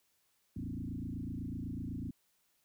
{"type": "tone with frequency modulation", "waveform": "sine", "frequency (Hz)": 175, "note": "F3", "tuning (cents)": 4, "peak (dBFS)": -37, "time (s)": [0.56, 2.11], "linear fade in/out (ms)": 5, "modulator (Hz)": 28, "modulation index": 4, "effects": ["white hiss -75 dBFS RMS until 2.64 s"]}